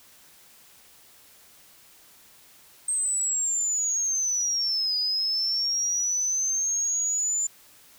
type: linear two-way sweep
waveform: sine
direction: down then up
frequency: 8372 to 4925 to 7140 Hz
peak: -23 dBFS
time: 2.88-7.47 s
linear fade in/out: 5 ms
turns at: 4.97 s
effects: white hiss -54 dBFS RMS until 7.98 s